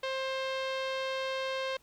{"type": "tone with low-pass filter", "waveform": "sawtooth", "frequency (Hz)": 529, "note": "C5", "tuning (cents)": 19, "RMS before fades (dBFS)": -34, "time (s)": [0.03, 1.77], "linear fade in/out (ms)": 5, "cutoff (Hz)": 3700, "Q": 1.7, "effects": ["pink hiss -65 dBFS RMS until 1.82 s"]}